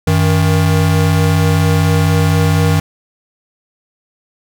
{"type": "tone pair together", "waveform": "square", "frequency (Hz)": [93.9, 157.92], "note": ["F#2", "D#3"], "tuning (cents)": [26, 26], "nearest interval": "major sixth", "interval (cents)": 900, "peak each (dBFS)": -13, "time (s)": [0.07, 2.8], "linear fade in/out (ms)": 5, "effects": []}